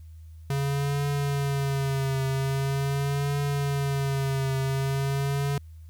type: tone with vibrato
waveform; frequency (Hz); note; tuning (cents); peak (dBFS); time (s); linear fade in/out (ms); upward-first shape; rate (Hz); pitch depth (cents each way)
square; 138.4; C#3; -2; -25; 0.5-5.58; 2; triangle; 0.43; 58
effects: added 80 Hz sine -42 dBFS peak until 5.89 s + white hiss -68 dBFS RMS until 5.89 s